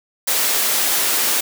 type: high-pass noise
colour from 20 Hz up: white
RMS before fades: -18 dBFS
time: 0.27-1.41 s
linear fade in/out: 10 ms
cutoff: 290 Hz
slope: 12 dB/octave
effects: none